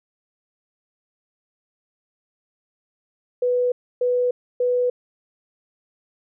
sine tone bursts, 493.9 Hz, B4, in tune, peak -17 dBFS, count 3, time 3.42-4.9 s, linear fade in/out 5 ms, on 300 ms, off 290 ms, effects none

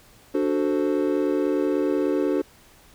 triangle chord, D dominant seventh, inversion none, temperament equal, 293.7 / 370 / 440 / 523.3 Hz, D4 / F#4 / A4 / C5, 0 / 0 / 0 / 0 cents, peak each -22 / -23 / -25 / -27 dBFS, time 0.34-2.42 s, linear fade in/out 10 ms, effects pink hiss -53 dBFS RMS until 2.94 s

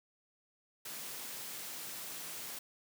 white high-pass noise, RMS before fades -44 dBFS, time 0.85-2.59 s, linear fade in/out 5 ms, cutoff 110 Hz, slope 96 dB/octave, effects none

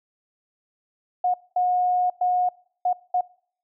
sine tone bursts at uneven times, 724 Hz, F#5, 38 cents flat, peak -18 dBFS, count 5, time 1.24-1.34 / 1.56-2.1 / 2.21-2.49 / 2.85-2.93 / 3.14-3.21 s, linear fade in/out 5 ms, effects noise-tail reverb RT60 0.6 s tail -24 dB re dry

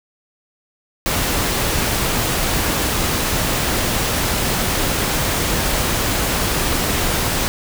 pink noise, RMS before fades -19 dBFS, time 1.06-7.48 s, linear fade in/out 0 ms, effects none

